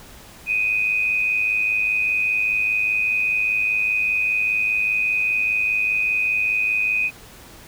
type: tone with amplitude modulation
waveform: sine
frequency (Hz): 2497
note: D#7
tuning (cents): +6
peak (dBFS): -15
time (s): 0.46-7.11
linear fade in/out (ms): 50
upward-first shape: sine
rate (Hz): 105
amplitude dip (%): 60
effects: pink hiss -44 dBFS RMS until 7.67 s